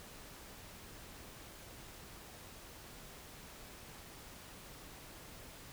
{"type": "silence", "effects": ["pink hiss -53 dBFS RMS until 5.72 s"]}